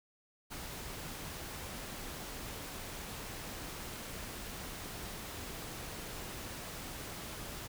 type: noise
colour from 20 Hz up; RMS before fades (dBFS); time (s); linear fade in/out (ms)
pink; -44; 0.5-7.68; 20
effects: none